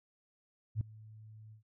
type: tone with ADSR envelope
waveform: sine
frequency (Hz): 108.6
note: A2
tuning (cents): -22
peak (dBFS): -27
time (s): 0.75-1.63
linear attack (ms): 59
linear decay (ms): 3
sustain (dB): -23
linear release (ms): 110
effects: none